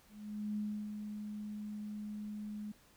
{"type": "tone with ADSR envelope", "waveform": "sine", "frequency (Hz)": 210, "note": "G#3", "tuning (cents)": 19, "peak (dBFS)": -34, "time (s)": [0.08, 2.72], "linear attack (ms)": 490, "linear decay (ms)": 310, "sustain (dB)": -6, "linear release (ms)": 7, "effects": ["pink hiss -65 dBFS RMS until 2.96 s"]}